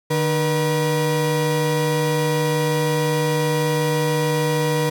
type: tone pair together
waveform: 35% pulse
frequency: 151.19 / 480 Hz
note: D#3 / B4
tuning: -49 / -49 cents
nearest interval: octave + minor sixth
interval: 2000 cents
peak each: -19 dBFS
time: 0.1-4.9 s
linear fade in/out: 10 ms
effects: none

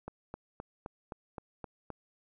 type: click train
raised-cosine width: 1 ms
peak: -26 dBFS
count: 8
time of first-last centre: 0.08-1.903 s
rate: 3.84 Hz
effects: none

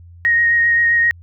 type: tone with vibrato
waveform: sine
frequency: 1871 Hz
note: A#6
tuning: 6 cents sharp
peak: -11 dBFS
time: 0.25-1.11 s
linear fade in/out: 0 ms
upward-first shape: triangle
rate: 7.6 Hz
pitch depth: 16 cents each way
effects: added 86 Hz sine -38 dBFS peak until 1.22 s

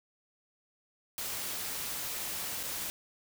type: noise with dropouts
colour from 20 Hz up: white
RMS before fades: -37 dBFS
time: 1.18-2.9 s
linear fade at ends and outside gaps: 0 ms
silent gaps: 2.631-2.635 s
effects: none

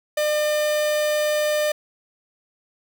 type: tone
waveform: 45% pulse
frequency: 602 Hz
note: D5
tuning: 43 cents sharp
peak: -19 dBFS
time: 0.17-1.72 s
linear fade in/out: 5 ms
effects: none

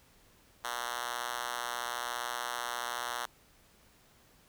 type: tone with high-pass filter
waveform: 5% pulse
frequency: 121 Hz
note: B2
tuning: 35 cents flat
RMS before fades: -37 dBFS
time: 0.64-3.26 s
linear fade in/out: 5 ms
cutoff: 950 Hz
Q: 0.82
effects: pink hiss -63 dBFS RMS until 4.48 s

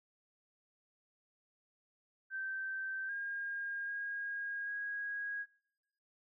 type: tone with pitch steps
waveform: sine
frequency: 1555 / 1618 / 1632 / 1647 Hz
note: G6 / G#6 / G#6 / G#6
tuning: -14 / -46 / -31 / -15 cents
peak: -37 dBFS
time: 2.3-5.46 s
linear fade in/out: 50 ms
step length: 790 ms
effects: noise-tail reverb RT60 1.0 s tail -26 dB re dry

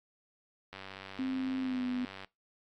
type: click train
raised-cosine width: 0.3 ms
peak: -28 dBFS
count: 147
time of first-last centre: 0.73-2.246 s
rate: 96.3 Hz
type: tone with pitch glide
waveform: sine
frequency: 261.6 to 250.5 Hz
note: C4 to B3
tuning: 0 to +25 cents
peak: -31 dBFS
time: 1.19-2.05 s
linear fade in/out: 2 ms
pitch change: -75 cents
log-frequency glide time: 1.61-1.84 s
effects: noise-tail reverb RT60 0.2 s tail -22 dB re dry + AAC 64 kbps

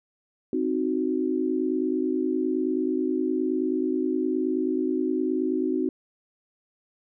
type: chord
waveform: sine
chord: C diminished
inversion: none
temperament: equal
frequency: 261.6 / 311.1 / 370 Hz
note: C4 / Eb4 / Gb4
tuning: 0 / 0 / 0 cents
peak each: -27 dBFS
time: 0.53-5.89 s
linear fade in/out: 2 ms
effects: none

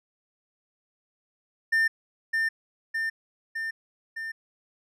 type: tone with echo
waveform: triangle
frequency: 1800 Hz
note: A6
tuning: 39 cents sharp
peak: -18 dBFS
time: 1.72-1.88 s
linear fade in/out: 10 ms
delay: 610 ms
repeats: 4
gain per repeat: -3 dB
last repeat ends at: 4.32 s
effects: none

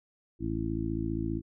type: harmonic tone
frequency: 55 Hz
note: A1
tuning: in tune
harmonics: 1 / 2 / 3 / 4 / 5 / 6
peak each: -37 / -36 / -39 / -39 / -36 / -34 dBFS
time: 0.39-1.42 s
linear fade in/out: 50 ms
effects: none

